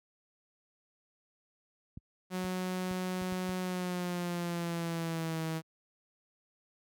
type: clicks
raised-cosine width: 5 ms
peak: -31 dBFS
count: 6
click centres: 1.974 / 2.445 / 2.911 / 3.217 / 3.323 / 3.492 s
type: tone with pitch glide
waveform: sawtooth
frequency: 183.9 to 161.02 Hz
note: F#3 to E3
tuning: -10 to -40 cents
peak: -29 dBFS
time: 2.3-5.62 s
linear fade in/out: 50 ms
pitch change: -230 cents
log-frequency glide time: 3.6-5.42 s
effects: high-pass 60 Hz 12 dB/octave